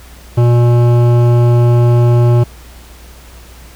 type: tone with hard clipping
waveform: sine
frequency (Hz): 120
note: B2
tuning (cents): -49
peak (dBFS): -8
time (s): 0.37-2.44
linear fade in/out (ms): 10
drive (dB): 14
effects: added 60 Hz sine -35 dBFS peak until 3.75 s + pink hiss -40 dBFS RMS until 3.75 s